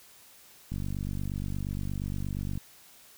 click train, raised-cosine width 5 ms, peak -22 dBFS, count 91, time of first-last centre 0.72-2.576 s, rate 48.5 Hz, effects white hiss -55 dBFS RMS until 3.17 s

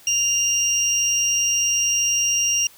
triangle tone pair together, 2794 / 5669 Hz, F7 / F8, 0 / +25 cents, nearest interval octave, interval 1225 cents, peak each -19 / -17 dBFS, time 0.07-2.67 s, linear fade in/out 2 ms, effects tanh soft clip ceiling -12 dBFS + white hiss -49 dBFS RMS until 2.77 s

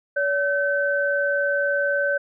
sine tone pair together, 569.3 / 1533 Hz, C#5 / G6, +46 / -39 cents, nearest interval octave + perfect fourth, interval 1715 cents, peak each -22 dBFS, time 0.16-2.18 s, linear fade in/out 10 ms, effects none

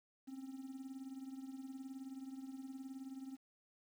triangle tone with tremolo, 266.1 Hz, C4, 29 cents sharp, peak -40 dBFS, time 0.27-3.37 s, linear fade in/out 20 ms, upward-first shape triangle, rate 19 Hz, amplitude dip 75%, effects tanh soft clip ceiling -37 dBFS + 11-bit

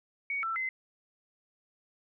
sine tone with pitch steps, 2239 / 1336 / 2057 Hz, C#7 / E6 / C7, +17 / +23 / -30 cents, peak -30 dBFS, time 0.3-0.69 s, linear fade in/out 2 ms, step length 130 ms, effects none

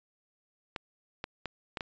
clicks, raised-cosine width 0.3 ms, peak -19 dBFS, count 5, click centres 0.762 / 1.241 / 1.457 / 1.772 / 1.808 s, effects resampled to 16000 Hz

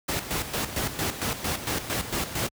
pink noise with tremolo, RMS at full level -27 dBFS, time 0.08-2.49 s, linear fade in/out 10 ms, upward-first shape square, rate 4.4 Hz, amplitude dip 65%, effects high-pass 60 Hz 12 dB/octave

